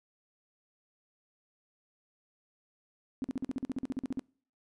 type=tone bursts; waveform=sine; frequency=261.6 Hz; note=C4; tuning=in tune; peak=-30 dBFS; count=15; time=3.22-4.194 s; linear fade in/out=0 ms; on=22 ms; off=46 ms; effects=noise-tail reverb RT60 0.5 s tail -26 dB re dry + resampled to 24000 Hz